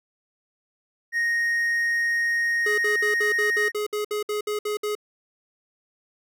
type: tone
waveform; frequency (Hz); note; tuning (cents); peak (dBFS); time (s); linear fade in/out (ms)
triangle; 1864.7; A#6; 0; -19; 1.12-3.72; 50
type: tone bursts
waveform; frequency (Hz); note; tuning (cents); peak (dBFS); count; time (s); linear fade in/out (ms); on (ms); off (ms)
square; 420; G#4; +19; -25; 13; 2.66-4.952; 5; 120; 61
effects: none

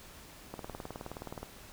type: click train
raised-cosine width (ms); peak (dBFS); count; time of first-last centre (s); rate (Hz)
1; -26; 18; 0.54-1.43; 19.1
effects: pink hiss -52 dBFS RMS until 1.72 s

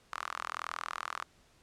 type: tone with high-pass filter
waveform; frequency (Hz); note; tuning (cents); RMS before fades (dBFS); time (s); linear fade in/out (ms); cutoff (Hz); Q
sawtooth; 41.2; E1; 0; -40; 0.12-1.24; 0; 1200; 4.3
effects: pink hiss -65 dBFS RMS until 1.62 s + low-pass 9000 Hz 12 dB/octave

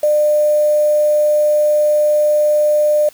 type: tone with quantisation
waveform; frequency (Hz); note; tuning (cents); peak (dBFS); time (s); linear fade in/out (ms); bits
sine; 600; D5; +37; -10; 0.03-3.09; 5; 5
effects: white hiss -45 dBFS RMS until 3.13 s

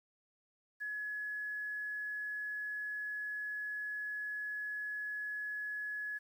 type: tone with quantisation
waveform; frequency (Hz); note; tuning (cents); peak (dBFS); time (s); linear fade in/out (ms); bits
sine; 1693; G#6; +33; -37; 0.8-6.19; 20; 11
effects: none

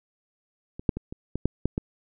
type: clicks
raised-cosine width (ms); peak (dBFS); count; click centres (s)
3; -24 / -7 / -18 / -23 / -16 / -8 / -10 / -13; 8; 0.795 / 0.892 / 0.97 / 1.125 / 1.356 / 1.456 / 1.656 / 1.779
effects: none

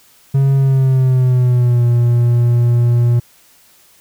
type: tone with pitch glide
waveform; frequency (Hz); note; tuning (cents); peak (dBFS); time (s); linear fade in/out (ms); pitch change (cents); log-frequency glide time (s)
triangle; 136.7 to 119.69; C#3 to A#2; -24 to +46; -7; 0.34-3.2; 10; -230; 0.55-1.85
effects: white hiss -49 dBFS RMS until 4 s

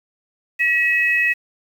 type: tone pair together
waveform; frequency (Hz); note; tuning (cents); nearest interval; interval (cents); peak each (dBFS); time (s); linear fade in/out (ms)
sine; 1922 / 2566; B6 / E7; -48 / -47; perfect fourth; 501; -17 / -18; 0.59-1.34; 20
effects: 7-bit

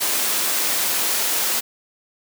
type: high-pass noise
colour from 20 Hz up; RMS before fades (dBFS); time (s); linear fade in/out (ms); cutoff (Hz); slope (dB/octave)
white; -21; 0-1.61; 20; 250; 12
effects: none

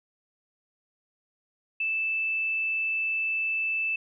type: tone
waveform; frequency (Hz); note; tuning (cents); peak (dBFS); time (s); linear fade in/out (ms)
sine; 2637; E7; 0; -25; 1.8-3.96; 5
effects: none

